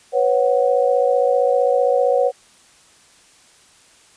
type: chord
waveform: sine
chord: B suspended second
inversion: none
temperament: equal with one note detuned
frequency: 493.9 / 549.3 / 740 Hz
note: B4 / C#5 / F#5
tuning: 0 / -16 / 0 cents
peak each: -17 / -17 / -21 dBFS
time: 0.12-2.32 s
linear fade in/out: 50 ms
effects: white hiss -51 dBFS RMS until 4.16 s + resampled to 22050 Hz